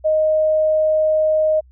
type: tone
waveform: sine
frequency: 622.3 Hz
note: D#5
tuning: in tune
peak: -13 dBFS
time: 0.04-1.61 s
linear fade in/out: 20 ms
effects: added 63 Hz sine -45 dBFS peak until 1.71 s